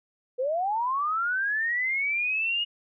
sine linear sweep, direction up, 482.9 to 2888 Hz, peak -24 dBFS, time 0.38-2.65 s, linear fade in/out 20 ms, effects none

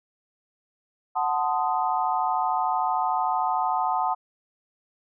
sine chord, F# diminished seventh, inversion none, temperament equal with one note detuned, 740 / 880 / 1033.3 / 1244.5 Hz, F#5 / A5 / C6 / Eb6, 0 / 0 / -22 / 0 cents, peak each -26 / -26 / -29 / -30 dBFS, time 1.15-4.15 s, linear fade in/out 20 ms, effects none

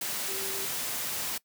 sine tone in noise, 388.8 Hz, G4, 14 cents flat, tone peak -40 dBFS, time 0.28-0.65 s, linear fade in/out 5 ms, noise white, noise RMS -33 dBFS, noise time 0.01-1.38 s, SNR -10 dB, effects noise-tail reverb RT60 0.1 s tail -21 dB re dry + high-pass 100 Hz 12 dB/octave

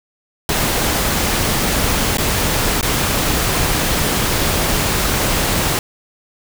pink noise with dropouts, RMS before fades -17 dBFS, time 0.49-5.79 s, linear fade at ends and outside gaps 1 ms, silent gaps 2.171-2.183 / 2.811-2.828 s, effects none

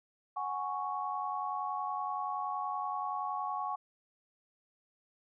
sine chord, F# suspended second, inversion none, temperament equal, 740 / 830.6 / 1108.7 Hz, F#5 / G#5 / C#6, 0 / 0 / 0 cents, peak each -39 / -38 / -36 dBFS, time 0.36-3.76 s, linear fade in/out 10 ms, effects none

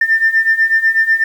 sine beating tone pair, 1790 / 1798.1 Hz, A6 / A6, +29 / +37 cents, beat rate 8.1 Hz, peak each -14 / -11 dBFS, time 0.01-1.24 s, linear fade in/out 5 ms, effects tanh soft clip ceiling -3 dBFS + 7-bit

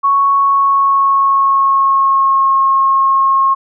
sine tone with pitch glide, 1108.7 to 1081.5 Hz, C#6 to C#6, 0 to -43 cents, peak -8 dBFS, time 0.03-3.55 s, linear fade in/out 20 ms, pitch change -43 cents, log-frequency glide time 0.34-2.55 s, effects none

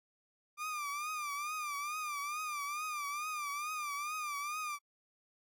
30% pulse tone with vibrato, 1194 Hz, D6, 28 cents sharp, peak -34 dBFS, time 0.57-4.79 s, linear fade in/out 50 ms, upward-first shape triangle, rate 2.3 Hz, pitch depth 99 cents each way, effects AAC 64 kbps

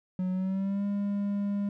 triangle tone with pitch glide, 184.2 to 202 Hz, F#3 to G#3, -7 to -48 cents, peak -25 dBFS, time 0.19-1.69 s, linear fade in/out 2 ms, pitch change +159 cents, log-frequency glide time 0.31-0.85 s, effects none

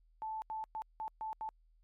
sine tone bursts at uneven times, 876 Hz, A5, 8 cents flat, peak -37 dBFS, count 6, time 0.22-0.42 / 0.5-0.64 / 0.75-0.82 / 1-1.08 / 1.21-1.33 / 1.41-1.49 s, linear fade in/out 0 ms, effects added 40 Hz sine -64 dBFS peak until 1.83 s + MP3 64 kbps

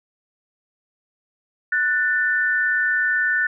sine tone pair together, 1481.6 / 1782 Hz, F#6 / A6, +2 / +22 cents, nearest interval minor third, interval 320 cents, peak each -20 dBFS, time 1.72-3.47 s, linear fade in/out 5 ms, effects none

